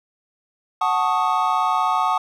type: chord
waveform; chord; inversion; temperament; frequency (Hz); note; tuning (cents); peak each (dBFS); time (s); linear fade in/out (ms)
triangle; D# half-diminished seventh; first; equal; 740 / 880 / 1108.7 / 1244.5; F#5 / A5 / C#6 / D#6; 0 / 0 / 0 / 0; -21; 0.81-2.18; 5
effects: none